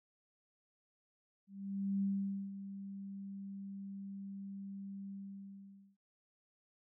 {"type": "tone with ADSR envelope", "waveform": "sine", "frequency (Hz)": 196.8, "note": "G3", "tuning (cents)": 7, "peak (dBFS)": -31, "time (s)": [1.47, 5.97], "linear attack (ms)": 550, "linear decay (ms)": 490, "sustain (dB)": -12, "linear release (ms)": 850, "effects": []}